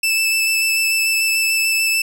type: tone with vibrato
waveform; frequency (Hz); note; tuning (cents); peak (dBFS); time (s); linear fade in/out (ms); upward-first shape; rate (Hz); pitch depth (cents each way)
sawtooth; 2637; E7; 0; -12; 0.03-2.02; 5; square; 6.8; 9
effects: none